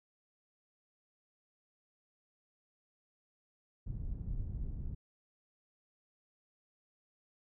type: low-pass noise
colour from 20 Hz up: pink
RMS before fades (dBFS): -39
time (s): 3.86-4.95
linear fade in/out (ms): 10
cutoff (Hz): 110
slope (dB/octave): 12
effects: none